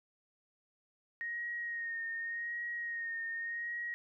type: tone with vibrato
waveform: sine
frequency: 1865 Hz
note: A#6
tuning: in tune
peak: -36 dBFS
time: 1.21-3.94 s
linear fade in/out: 0 ms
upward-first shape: sine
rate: 0.86 Hz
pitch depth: 30 cents each way
effects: none